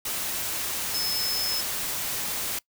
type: tone in noise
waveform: sine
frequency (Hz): 5200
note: E8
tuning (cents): -24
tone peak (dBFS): -27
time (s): 0.94-1.61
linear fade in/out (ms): 5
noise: white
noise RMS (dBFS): -30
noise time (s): 0.05-2.59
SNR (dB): 0
effects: noise-tail reverb RT60 0.1 s tail -22 dB re dry